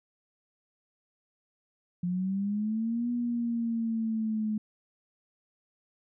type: linear two-way sweep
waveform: sine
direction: up then down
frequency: 174.61 to 242 to 213.2 Hz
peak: -27 dBFS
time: 2.03-4.58 s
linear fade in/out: 5 ms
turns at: 3.1 s
effects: none